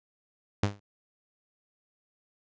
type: tone with exponential decay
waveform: sawtooth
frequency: 101.6 Hz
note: G#2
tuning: 38 cents flat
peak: -16 dBFS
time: 0.63-0.8 s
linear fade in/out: 5 ms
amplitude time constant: 35 ms
effects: resampled to 16000 Hz